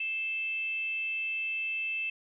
sine tone with frequency modulation, 2640 Hz, E7, 2 cents sharp, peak -30 dBFS, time 0-2.1 s, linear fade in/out 5 ms, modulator 525 Hz, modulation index 0.25, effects none

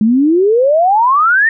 sine exponential sweep, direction up, 207.7 to 1864.7 Hz, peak -7 dBFS, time 0.01-1.49 s, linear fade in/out 2 ms, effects none

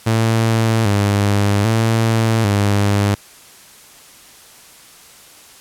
sawtooth tone with vibrato, 107 Hz, A2, 48 cents flat, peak -9 dBFS, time 0.06-3.15 s, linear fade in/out 10 ms, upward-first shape square, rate 0.63 Hz, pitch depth 90 cents each way, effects white hiss -43 dBFS RMS until 5.6 s + low-pass 12000 Hz 12 dB/octave

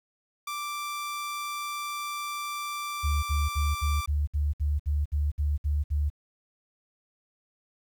sawtooth tone, 1174.7 Hz, D6, in tune, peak -28 dBFS, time 0.47-4.06 s, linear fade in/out 5 ms
sine tone bursts, 73.5 Hz, D2, 2 cents sharp, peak -23 dBFS, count 12, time 3.03-6.101 s, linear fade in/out 20 ms, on 200 ms, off 61 ms
effects 10-bit

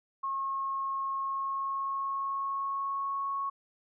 sine tone with pitch glide, 1085 to 1103.3 Hz, C#6 to C#6, -37 to -9 cents, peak -30 dBFS, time 0.23-3.5 s, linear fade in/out 10 ms, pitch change +28 cents, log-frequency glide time 1.17-3.22 s, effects none

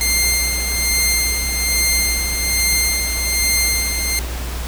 10% pulse tone with tremolo, 2102 Hz, C7, 7 cents sharp, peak -5 dBFS, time 0.01-4.19 s, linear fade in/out 0 ms, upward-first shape sine, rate 1.2 Hz, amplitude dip 50%, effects added 60 Hz sine -23 dBFS peak until 4.67 s + pink hiss -30 dBFS RMS until 4.67 s

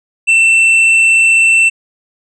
triangle tone with hard clipping, 2681 Hz, E7, 29 cents sharp, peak -7 dBFS, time 0.27-1.7 s, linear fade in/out 20 ms, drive 8 dB, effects resampled to 32000 Hz

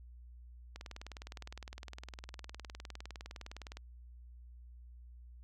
click train, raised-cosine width 0.2 ms, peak -29 dBFS, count 60, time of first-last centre 0.76-3.77 s, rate 19.6 Hz, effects added 60 Hz sine -51 dBFS peak until 5.43 s

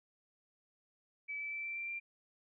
sine tone with pitch steps, 2298 / 2313 / 2327 / 2342 / 2357 / 2372 Hz, D7 / D7 / D7 / D7 / D7 / D7, -38 / -27 / -17 / -5 / +6 / +17 cents, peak -38 dBFS, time 1.28-2 s, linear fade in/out 20 ms, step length 120 ms, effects none

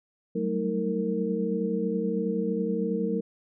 sine tone cluster, 187.8 / 197.1 / 220.1 / 317 / 460.4 Hz, F#3 / G3 / A3 / D#4 / A#4, +26 / +10 / +1 / +32 / -22 cents, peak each -30 / -38 / -31 / -34 / -29 dBFS, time 0.35-3.21 s, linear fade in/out 10 ms, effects none

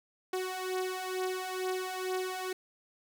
sawtooth beating tone pair, 370 / 372.2 Hz, F#4 / F#4, 0 / +10 cents, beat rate 2.2 Hz, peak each -33 / -31 dBFS, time 0.33-2.53 s, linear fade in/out 5 ms, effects none

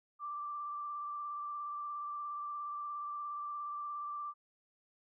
sine tone with vibrato, 1174.7 Hz, D6, in tune, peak -38 dBFS, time 0.19-4.34 s, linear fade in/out 50 ms, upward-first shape square, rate 17 Hz, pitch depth 14 cents each way, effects none

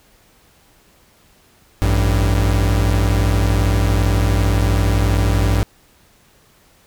45% pulse tone pair together, 55.24 / 98 Hz, A1 / G2, +8 / 0 cents, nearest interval minor seventh, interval 992 cents, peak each -16 dBFS, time 1.82-5.63 s, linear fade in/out 0 ms, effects pink hiss -53 dBFS RMS until 6.86 s

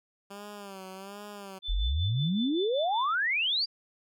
10% pulse tone with vibrato, 197.3 Hz, G3, 11 cents sharp, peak -33 dBFS, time 0.3-1.59 s, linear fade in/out 10 ms, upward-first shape sine, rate 1.3 Hz, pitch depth 85 cents each way
sine tone with tremolo, 3520 Hz, A7, in tune, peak -33 dBFS, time 1.62-3.15 s, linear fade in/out 50 ms, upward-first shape sine, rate 5.3 Hz, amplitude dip 70%
sine exponential sweep, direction up, 38.89 to 4913 Hz, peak -25 dBFS, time 1.68-3.66 s, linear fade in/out 20 ms
effects none

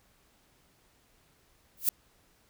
violet noise with exponential growth, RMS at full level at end -21 dBFS, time 1.77-1.89 s, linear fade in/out 1 ms, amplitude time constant 24 ms, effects pink hiss -66 dBFS RMS until 2.49 s

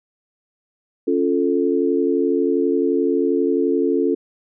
sine chord, Db augmented, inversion none, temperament equal, 277.2 / 349.2 / 440 Hz, Db4 / F4 / A4, 0 / 0 / 0 cents, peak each -20 dBFS, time 1.07-4.15 s, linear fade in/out 10 ms, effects none

